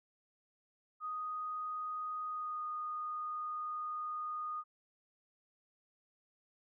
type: tone with pitch glide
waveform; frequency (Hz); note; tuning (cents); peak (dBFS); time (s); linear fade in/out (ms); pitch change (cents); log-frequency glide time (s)
sine; 1244.5 to 1231.6; D#6 to D#6; 0 to -18; -37; 1-4.64; 50; -18; 2.28-2.63
effects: none